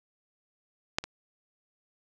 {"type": "clicks", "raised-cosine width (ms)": 0.2, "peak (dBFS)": [-8, -20], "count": 2, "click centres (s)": [0.985, 1.04], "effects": []}